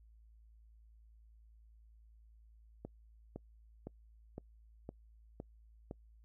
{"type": "click train", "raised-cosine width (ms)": 2, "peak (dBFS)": -30, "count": 7, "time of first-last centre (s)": [2.85, 5.911], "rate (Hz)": 1.96, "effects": ["noise-tail reverb RT60 0.1 s tail -26 dB re dry", "added 55 Hz sine -59 dBFS peak until 6.24 s"]}